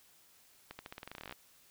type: accelerating click train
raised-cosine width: 0.3 ms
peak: -28 dBFS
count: 17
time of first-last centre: 0.71-1.325 s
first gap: 80 ms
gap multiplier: 0.89
effects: white hiss -64 dBFS RMS until 1.7 s